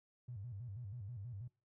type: tone with vibrato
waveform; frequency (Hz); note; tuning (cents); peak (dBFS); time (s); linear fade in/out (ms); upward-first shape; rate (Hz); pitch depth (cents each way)
triangle; 110; A2; 0; -40; 0.28-1.48; 10; square; 6.2; 190
effects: noise-tail reverb RT60 0.3 s tail -26 dB re dry + tanh soft clip ceiling -42 dBFS